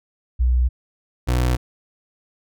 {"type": "tone pair in turn", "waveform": ["sine", "30% pulse"], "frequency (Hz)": [61.74, 61.74], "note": ["B1", "B1"], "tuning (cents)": [0, 0], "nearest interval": "unison", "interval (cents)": 0, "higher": "neither", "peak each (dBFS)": -14, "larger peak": "neither", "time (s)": [[0.39, 0.69], [1.27, 1.57]], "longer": "neither", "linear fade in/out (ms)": 20, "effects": []}